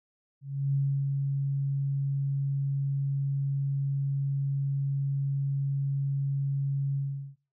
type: tone with ADSR envelope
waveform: sine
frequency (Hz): 138.59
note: C#3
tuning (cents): 0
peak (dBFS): -22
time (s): 0.41-7.36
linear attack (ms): 330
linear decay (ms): 310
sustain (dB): -3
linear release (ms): 400
effects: noise-tail reverb RT60 0.3 s tail -17 dB re dry